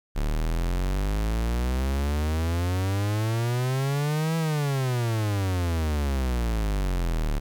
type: exponential two-way sweep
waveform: 45% pulse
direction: up then down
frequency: 35.89 to 164.81 to 35.89 Hz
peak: -23 dBFS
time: 0.15-7.4 s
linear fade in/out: 20 ms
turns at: 4.37 s
effects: 10-bit